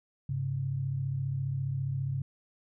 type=tone pair together; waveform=sine; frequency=100.9 / 135.7 Hz; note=G#2 / C#3; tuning=-49 / -36 cents; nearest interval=perfect fourth; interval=513 cents; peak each=-36 / -30 dBFS; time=0.29-2.22 s; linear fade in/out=5 ms; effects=none